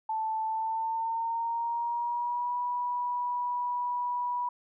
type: tone with pitch glide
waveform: sine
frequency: 880 to 976.4 Hz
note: A5 to B5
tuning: 0 to -20 cents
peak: -28 dBFS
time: 0.09-4.49 s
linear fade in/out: 5 ms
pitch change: +180 cents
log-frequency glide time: 0.45-2.56 s
effects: none